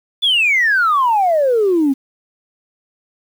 sine exponential sweep, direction down, 3520 to 260.4 Hz, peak -10 dBFS, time 0.22-1.94 s, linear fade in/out 20 ms, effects tanh soft clip ceiling -7 dBFS + 7-bit

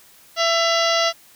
harmonic tone with a mistuned harmonic, 668 Hz, E5, 23 cents sharp, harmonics 1 / 2 / 3 / 4 / 5 / 6 / 7 / 8 / 9, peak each -20 / -23 / -25 / -26 / -27 / -28 / -28 / -29 / -30 dBFS, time 0.36-1.13 s, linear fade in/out 50 ms, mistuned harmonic 4, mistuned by +91 cents, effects white hiss -50 dBFS RMS until 1.35 s

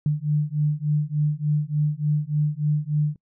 sine beating tone pair, 148 / 151.4 Hz, D3 / D#3, +14 / -47 cents, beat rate 3.4 Hz, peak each -23 dBFS, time 0.06-3.16 s, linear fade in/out 2 ms, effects noise-tail reverb RT60 0.1 s tail -26 dB re dry

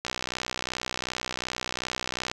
click train, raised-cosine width 0.2 ms, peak -12 dBFS, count 143, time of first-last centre 0.05-2.315 s, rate 62.7 Hz, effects none

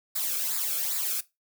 blue noise with flanger, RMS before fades -29 dBFS, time 0.15-1.21 s, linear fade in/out 10 ms, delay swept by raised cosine 0.33 to 1.08 ms, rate 2.5 Hz, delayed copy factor -0.7, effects noise-tail reverb RT60 0.2 s tail -18 dB re dry

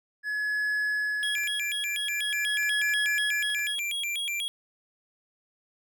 triangle tone with tremolo, 1697 Hz, G#6, 37 cents sharp, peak -23 dBFS, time 0.23-3.76 s, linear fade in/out 50 ms, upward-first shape sine, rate 0.46 Hz, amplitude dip 75%
square tone with vibrato, 2794 Hz, F7, in tune, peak -29 dBFS, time 1.23-4.48 s, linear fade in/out 0 ms, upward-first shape square, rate 4.1 Hz, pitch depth 290 cents each way
clicks, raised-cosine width 0.2 ms, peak -30 dBFS, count 9, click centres 1.382 / 1.436 / 2.63 / 2.82 / 2.893 / 3.059 / 3.501 / 3.593 / 3.784 s
effects none

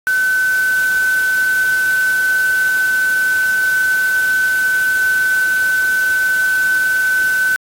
sine tone in noise, 1518 Hz, F#6, 44 cents sharp, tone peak -12 dBFS, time 0.07-7.56 s, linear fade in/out 0 ms, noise white, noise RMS -29 dBFS, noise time 0.07-7.56 s, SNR +14 dB, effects AAC 48 kbps

